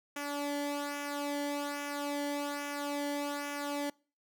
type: tone with flanger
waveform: sawtooth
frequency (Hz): 287.9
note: D4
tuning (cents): -34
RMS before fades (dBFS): -36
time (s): 0.16-3.9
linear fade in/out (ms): 5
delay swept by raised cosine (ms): 0.23 to 0.79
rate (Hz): 1.2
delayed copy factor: -0.65
effects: noise-tail reverb RT60 0.4 s tail -26 dB re dry